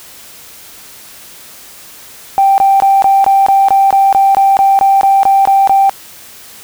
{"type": "tone bursts", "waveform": "sine", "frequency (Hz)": 784, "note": "G5", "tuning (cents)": 0, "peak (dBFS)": -4, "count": 16, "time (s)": [2.38, 5.895], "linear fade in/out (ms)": 0, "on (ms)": 200, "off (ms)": 21, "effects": ["tanh soft clip ceiling 0 dBFS", "white hiss -35 dBFS RMS until 6.63 s"]}